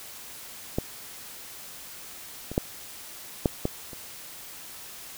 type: clicks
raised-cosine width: 2 ms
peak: -11 / -21 / -8 / -7 / -11 / -28 dBFS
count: 6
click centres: 0.785 / 2.516 / 2.579 / 3.458 / 3.654 / 3.932 s
effects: white hiss -43 dBFS RMS until 5.17 s